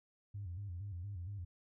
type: tone with vibrato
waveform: sine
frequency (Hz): 94.1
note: F#2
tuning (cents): +30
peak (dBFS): -40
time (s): 0.34-1.45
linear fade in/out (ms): 10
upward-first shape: square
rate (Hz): 4.3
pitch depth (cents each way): 130
effects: tanh soft clip ceiling -36 dBFS